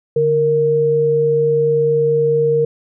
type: tone pair together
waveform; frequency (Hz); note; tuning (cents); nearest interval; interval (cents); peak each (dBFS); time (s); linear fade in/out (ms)
sine; 146.54 / 464.7; D3 / A#4; -3 / -5; octave + minor sixth; 1998; -21 / -12; 0.16-2.65; 5
effects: none